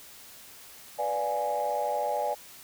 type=chord; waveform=sine; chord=B diminished seventh; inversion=none; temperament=equal; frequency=493.9 / 587.3 / 698.5 / 830.6 Hz; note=B4 / D5 / F5 / Ab5; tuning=0 / 0 / 0 / 0 cents; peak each=-34 / -30 / -34 / -29 dBFS; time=0.98-2.35 s; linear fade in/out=20 ms; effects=tanh soft clip ceiling -19 dBFS + white hiss -49 dBFS RMS until 2.63 s